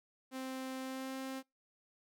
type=tone with pitch glide; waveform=sawtooth; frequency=261.6 to 264.8 Hz; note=C4 to C4; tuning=0 to +21 cents; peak=-36 dBFS; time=0.31-1.43 s; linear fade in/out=50 ms; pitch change=+21 cents; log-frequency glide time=0.8-1.16 s; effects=noise-tail reverb RT60 0.2 s tail -25 dB re dry